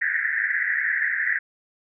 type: band-pass noise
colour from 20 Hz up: pink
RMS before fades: -24 dBFS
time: 0.01-1.39 s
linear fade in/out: 10 ms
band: 1600 to 2000 Hz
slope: 96 dB/octave
effects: none